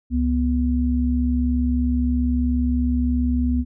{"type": "tone pair together", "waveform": "sine", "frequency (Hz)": [69.03, 246], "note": ["C#2", "B3"], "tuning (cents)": [-7, -7], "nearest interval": "octave + minor seventh", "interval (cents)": 2200, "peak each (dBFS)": -20, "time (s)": [0.1, 3.65], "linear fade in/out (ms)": 50, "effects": []}